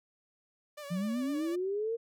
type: tone with vibrato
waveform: sawtooth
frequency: 580 Hz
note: D5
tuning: 22 cents flat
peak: -38 dBFS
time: 0.77-1.56 s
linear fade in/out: 10 ms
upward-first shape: sine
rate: 7.9 Hz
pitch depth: 60 cents each way
type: linear sweep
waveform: sine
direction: up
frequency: 167.7 to 469 Hz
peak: -30 dBFS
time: 0.9-1.97 s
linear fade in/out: 20 ms
effects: none